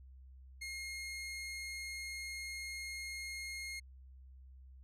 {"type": "tone", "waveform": "sawtooth", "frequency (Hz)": 2142, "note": "C7", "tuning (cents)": 40, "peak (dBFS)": -38, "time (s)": [0.61, 3.8], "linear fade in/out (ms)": 10, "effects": ["added 65 Hz sine -53 dBFS peak until 4.83 s", "low-pass 11000 Hz 12 dB/octave"]}